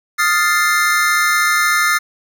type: chord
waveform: square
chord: F dominant seventh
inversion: third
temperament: equal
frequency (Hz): 1244.5 / 1396.9 / 1760 / 2093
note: Eb6 / F6 / A6 / C7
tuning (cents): 0 / 0 / 0 / 0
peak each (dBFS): -19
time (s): 0.18-1.99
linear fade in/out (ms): 20
effects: none